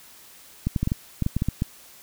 clicks, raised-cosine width 5 ms, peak -10 dBFS, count 11, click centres 0.67 / 0.762 / 0.83 / 0.874 / 0.919 / 1.223 / 1.264 / 1.366 / 1.421 / 1.486 / 1.621 s, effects white hiss -49 dBFS RMS until 2.02 s

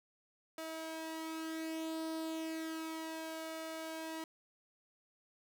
sawtooth tone with flanger, 321.3 Hz, E4, 44 cents flat, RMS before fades -42 dBFS, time 0.58-4.24 s, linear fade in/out 2 ms, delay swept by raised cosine 1.7 to 2.9 ms, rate 0.33 Hz, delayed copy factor +0.5, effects none

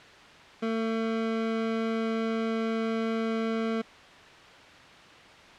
25% pulse tone, 224.8 Hz, A3, 37 cents sharp, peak -23 dBFS, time 0.62-3.82 s, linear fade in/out 10 ms, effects white hiss -49 dBFS RMS until 5.58 s + low-pass 3000 Hz 12 dB/octave

